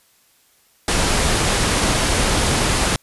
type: low-pass noise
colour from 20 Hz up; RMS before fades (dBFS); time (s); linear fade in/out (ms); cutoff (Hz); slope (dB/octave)
pink; -18; 0.88-2.96; 2; 11000; 96
effects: white hiss -57 dBFS RMS until 3.02 s + resampled to 32000 Hz